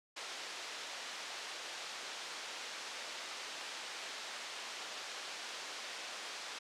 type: band-pass noise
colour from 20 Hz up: white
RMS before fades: -45 dBFS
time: 0.16-6.59 s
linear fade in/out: 10 ms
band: 450 to 5100 Hz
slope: 12 dB/octave
effects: low-pass 8000 Hz 12 dB/octave